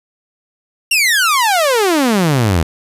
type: exponential sweep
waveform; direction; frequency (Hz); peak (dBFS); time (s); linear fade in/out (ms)
sawtooth; down; 2839 to 75.8; -7; 0.91-2.63; 5
effects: resampled to 32000 Hz